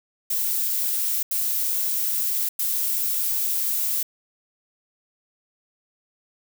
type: noise bursts at uneven times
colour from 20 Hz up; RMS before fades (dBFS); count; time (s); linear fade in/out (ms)
violet; -24; 3; 0.3-1.23 / 1.31-2.49 / 2.59-4.03; 5
effects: none

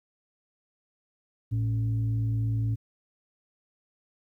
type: tone with frequency modulation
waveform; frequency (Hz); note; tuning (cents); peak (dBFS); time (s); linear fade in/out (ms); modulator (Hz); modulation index
sine; 111.7; A2; +27; -24; 1.51-2.76; 20; 167; 0.36
effects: 11-bit

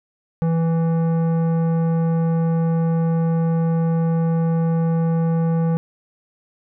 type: tone with tanh clipping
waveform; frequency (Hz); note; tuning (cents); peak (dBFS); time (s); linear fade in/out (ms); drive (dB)
sine; 164.81; E3; 0; -18; 0.42-5.77; 0; 13
effects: none

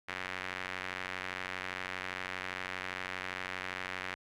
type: tone with band-pass filter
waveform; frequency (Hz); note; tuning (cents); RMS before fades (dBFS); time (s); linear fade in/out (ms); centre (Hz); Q
sawtooth; 92.5; F#2; 0; -40; 0.08-4.15; 10; 2000; 1.8
effects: none

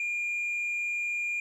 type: tone with frequency modulation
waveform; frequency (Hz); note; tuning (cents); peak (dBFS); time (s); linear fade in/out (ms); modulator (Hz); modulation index
sine; 2414; D7; +47; -26; 0-1.4; 2; 104; 0.29
effects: tanh soft clip ceiling -27 dBFS + 11-bit

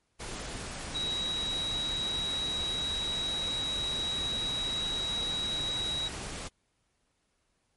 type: tone in noise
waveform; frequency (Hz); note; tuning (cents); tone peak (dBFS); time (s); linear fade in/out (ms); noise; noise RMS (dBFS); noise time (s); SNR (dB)
sine; 3850; B7; -45; -30; 0.94-6.09; 20; pink; -39; 0.19-6.49; +6
effects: pink hiss -75 dBFS RMS until 7.76 s + MP3 48 kbps

